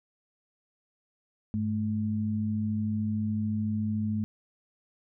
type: tone pair together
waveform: sine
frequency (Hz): 101.51 / 215.1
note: G#2 / A3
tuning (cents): -39 / -39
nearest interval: octave + minor second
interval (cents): 1300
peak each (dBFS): -31 / -28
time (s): 1.54-4.24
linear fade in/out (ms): 0
effects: none